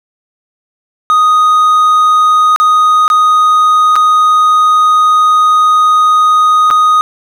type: tone with dropouts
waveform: triangle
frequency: 1244.5 Hz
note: D#6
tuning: in tune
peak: -3 dBFS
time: 1.1-7.01 s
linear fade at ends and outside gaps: 0 ms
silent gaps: 2.561-2.6 / 3.079-3.101 / 3.956-3.962 / 6.703-6.71 s
effects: none